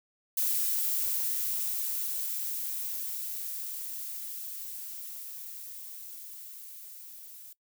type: noise with level ramp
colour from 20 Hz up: violet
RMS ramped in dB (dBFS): -28 to -48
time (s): 0.37-7.53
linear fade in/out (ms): 5
effects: noise-tail reverb RT60 0.1 s tail -20 dB re dry